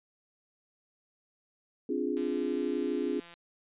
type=chord; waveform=sine; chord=D half-diminished seventh; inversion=third; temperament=equal; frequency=261.6 / 293.7 / 349.2 / 415.3 Hz; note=C4 / D4 / F4 / Ab4; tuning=0 / 0 / 0 / 0 cents; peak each=-34 dBFS; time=1.89-3.2 s; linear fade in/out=5 ms
type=click train; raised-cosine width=0.2 ms; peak=-33 dBFS; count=201; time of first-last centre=2.17-3.34 s; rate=171 Hz
effects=resampled to 8000 Hz